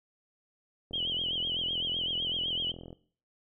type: click train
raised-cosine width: 2 ms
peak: -31 dBFS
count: 87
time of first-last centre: 0.91-2.929 s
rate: 42.6 Hz
type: tone with vibrato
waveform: sine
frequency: 3086 Hz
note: G7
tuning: 28 cents flat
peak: -29 dBFS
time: 0.93-2.72 s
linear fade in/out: 10 ms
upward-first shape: sine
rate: 7.9 Hz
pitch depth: 95 cents each way
effects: noise-tail reverb RT60 0.5 s tail -19 dB re dry